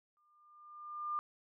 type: tone with exponential growth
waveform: sine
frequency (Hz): 1200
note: D6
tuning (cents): +37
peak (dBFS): -32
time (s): 0.17-1.19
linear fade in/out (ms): 0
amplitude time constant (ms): 220
effects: none